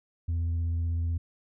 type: tone with vibrato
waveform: sine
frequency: 83.8 Hz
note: E2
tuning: 29 cents sharp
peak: -23 dBFS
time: 0.28-1.18 s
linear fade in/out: 10 ms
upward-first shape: sine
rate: 16 Hz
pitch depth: 16 cents each way
effects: tanh soft clip ceiling -25 dBFS